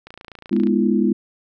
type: click train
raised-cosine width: 0.3 ms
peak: -22 dBFS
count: 18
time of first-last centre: 0.07-0.671 s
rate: 28.3 Hz
type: chord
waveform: sine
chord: F half-diminished seventh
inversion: first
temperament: equal with one note detuned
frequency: 207.7 / 246.9 / 311.1 / 342.4 Hz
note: Ab3 / Cb4 / Eb4 / F4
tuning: 0 / 0 / 0 / -34 cents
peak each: -18 / -20 / -24 / -21 dBFS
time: 0.51-1.13 s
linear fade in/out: 10 ms
effects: none